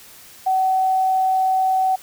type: tone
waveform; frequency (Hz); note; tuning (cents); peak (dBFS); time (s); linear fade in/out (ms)
sine; 756; F#5; +37; -15; 0.46-1.96; 10
effects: white hiss -44 dBFS RMS until 2.02 s